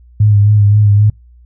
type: tone with vibrato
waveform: sine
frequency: 103.83 Hz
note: G#2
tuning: in tune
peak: -5 dBFS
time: 0.2-1.1 s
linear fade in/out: 5 ms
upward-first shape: sine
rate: 3.8 Hz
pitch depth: 36 cents each way
effects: noise-tail reverb RT60 0.2 s tail -26 dB re dry + added 60 Hz sine -39 dBFS peak until 1.45 s